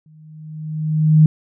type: tone with exponential growth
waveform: sine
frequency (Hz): 155.3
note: D#3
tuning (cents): -3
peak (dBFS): -5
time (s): 0.06-1.26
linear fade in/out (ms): 2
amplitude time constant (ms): 260
effects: none